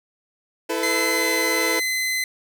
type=chord; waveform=sawtooth; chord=E suspended fourth; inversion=none; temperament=equal with one note detuned; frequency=329.6 / 440 / 502.5 Hz; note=E4 / A4 / B4; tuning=0 / 0 / +30 cents; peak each=-23 dBFS; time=0.69-1.8 s; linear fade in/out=10 ms
type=tone with pitch glide; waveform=sawtooth; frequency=2054 to 2040 Hz; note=C7 to C7; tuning=-33 to -44 cents; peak=-18 dBFS; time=0.83-2.24 s; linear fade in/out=2 ms; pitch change=-11 cents; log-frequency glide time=0.93-1.37 s
effects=none